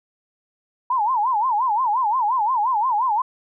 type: tone with vibrato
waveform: sine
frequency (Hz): 932.3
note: A#5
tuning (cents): 0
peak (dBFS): -17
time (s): 0.9-3.22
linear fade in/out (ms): 5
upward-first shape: sine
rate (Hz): 5.7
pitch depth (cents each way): 220
effects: none